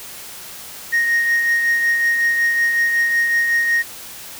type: tone with tremolo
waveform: sine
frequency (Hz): 1864.7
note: A#6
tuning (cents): 0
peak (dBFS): -10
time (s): 0.92-3.83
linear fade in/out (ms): 20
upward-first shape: triangle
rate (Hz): 5.4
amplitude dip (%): 50
effects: tanh soft clip ceiling -12 dBFS + white hiss -35 dBFS RMS until 4.39 s